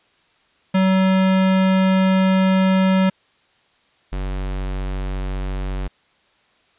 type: tone pair in turn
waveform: square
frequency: 189.1 / 47.27 Hz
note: F#3 / F#1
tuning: +38 / +38 cents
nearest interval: 2 octaves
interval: 2400 cents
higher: first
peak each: -14 / -23 dBFS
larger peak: first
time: 0.74-3.1 / 4.12-5.88 s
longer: first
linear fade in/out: 10 ms
effects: white hiss -59 dBFS RMS until 6.78 s + resampled to 8000 Hz